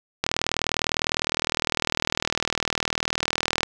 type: click train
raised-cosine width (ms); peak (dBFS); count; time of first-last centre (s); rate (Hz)
0.2; -4; 136; 0.24-3.632; 39.8
effects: none